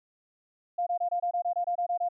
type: tone bursts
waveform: sine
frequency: 702 Hz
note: F5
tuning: 9 cents sharp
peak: -25 dBFS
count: 12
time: 0.78-2.088 s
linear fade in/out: 10 ms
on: 87 ms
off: 24 ms
effects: none